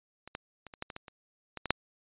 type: clicks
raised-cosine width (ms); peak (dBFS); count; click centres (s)
0.3; -29 / -20 / -29 / -30 / -20 / -25 / -24 / -30 / -23 / -20 / -6; 11; 0.276 / 0.351 / 0.667 / 0.738 / 0.824 / 0.902 / 0.964 / 1.082 / 1.573 / 1.657 / 1.706
effects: resampled to 8000 Hz